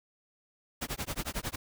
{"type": "noise with tremolo", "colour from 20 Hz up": "pink", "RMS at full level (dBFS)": -33, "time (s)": [0.81, 1.56], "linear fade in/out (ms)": 10, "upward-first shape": "sine", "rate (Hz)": 11, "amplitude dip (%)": 100, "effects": []}